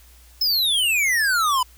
square exponential sweep, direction down, 5290 to 980 Hz, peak -18 dBFS, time 0.41-1.63 s, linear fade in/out 5 ms, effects added 60 Hz sine -48 dBFS peak until 1.77 s + white hiss -53 dBFS RMS until 1.77 s

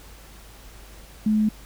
sine tone, 214.5 Hz, A3, 44 cents flat, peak -17 dBFS, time 1.26-1.49 s, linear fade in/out 5 ms, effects added 50 Hz sine -45 dBFS peak until 1.65 s + pink hiss -48 dBFS RMS until 1.65 s

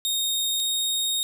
sawtooth tone pair in turn, 3707 / 3721 Hz, A#7 / A#7, -10 / -4 cents, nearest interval unison, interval 6 cents, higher second, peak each -20 dBFS, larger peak neither, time 0.05-0.6 / 0.6-1.23 s, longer second, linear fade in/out 0 ms, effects none

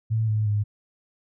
sine tone with pitch steps, 111.2 / 107.6 / 104.11 Hz, A2 / A2 / G#2, +19 / -38 / +5 cents, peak -20 dBFS, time 0.1-0.64 s, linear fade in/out 20 ms, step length 180 ms, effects none

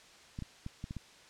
clicks, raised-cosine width 5 ms, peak -27 dBFS, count 6, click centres 0.389 / 0.423 / 0.664 / 0.841 / 0.909 / 0.967 s, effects white hiss -57 dBFS RMS until 1.29 s + low-pass 6000 Hz 12 dB/octave

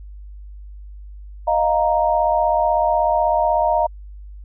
sine chord, Eb suspended second, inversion none, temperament equal, 622.3 / 698.5 / 932.3 Hz, Eb5 / F5 / Bb5, 0 / 0 / 0 cents, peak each -19 dBFS, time 1.47-3.87 s, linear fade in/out 10 ms, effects added 50 Hz sine -34 dBFS peak until 4.44 s

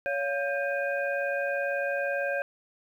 sine tone cluster, 562 / 700 / 1588 / 2474 Hz, C#5 / F5 / G6 / D#7, +24 / +4 / +22 / -10 cents, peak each -29 / -36 / -31 / -38 dBFS, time 0.06-2.42 s, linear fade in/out 0 ms, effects 10-bit

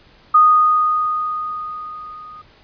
sine tone with level ramp, 1238 Hz, D#6, 9 cents flat, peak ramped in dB -6 to -35 dBFS, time 0.34-2.42 s, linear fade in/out 10 ms, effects pink hiss -50 dBFS RMS until 2.63 s + resampled to 11025 Hz

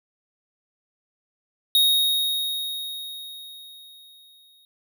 square tone with exponential decay, 3750 Hz, A#7, 10 cents sharp, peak -15 dBFS, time 1.75-4.65 s, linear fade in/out 1 ms, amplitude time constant 630 ms, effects none

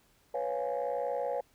sine chord, C# dominant seventh, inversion third, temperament equal, 493.9 / 554.4 / 698.5 / 830.6 Hz, B4 / C#5 / E#5 / G#5, 0 / 0 / 0 / 0 cents, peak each -34 / -33 / -37 / -37 dBFS, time 0.34-1.41 s, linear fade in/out 5 ms, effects tanh soft clip ceiling -24 dBFS + pink hiss -67 dBFS RMS until 1.54 s

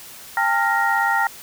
sine tone cluster, 801 / 898 / 1393 / 1876 Hz, G5 / A5 / F6 / A#6, +37 / +35 / -5 / +11 cents, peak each -22 dBFS, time 0.37-1.27 s, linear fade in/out 2 ms, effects white hiss -40 dBFS RMS until 1.42 s

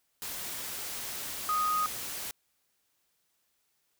sine tone in noise, 1246 Hz, D#6, 2 cents sharp, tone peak -26 dBFS, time 1.49-1.86 s, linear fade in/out 0 ms, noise white, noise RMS -38 dBFS, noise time 0.22-2.31 s, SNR +9 dB, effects white hiss -75 dBFS RMS until 3.99 s

